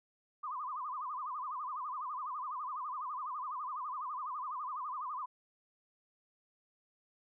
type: tone with vibrato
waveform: sine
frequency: 1108.7 Hz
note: C#6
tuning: in tune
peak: -37 dBFS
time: 0.43-5.26 s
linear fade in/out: 10 ms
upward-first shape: sine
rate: 12 Hz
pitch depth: 200 cents each way
effects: none